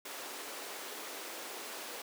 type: high-pass noise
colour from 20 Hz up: pink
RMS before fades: -44 dBFS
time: 0.05-2.02 s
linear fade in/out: 5 ms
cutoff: 330 Hz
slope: 24 dB/octave
effects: none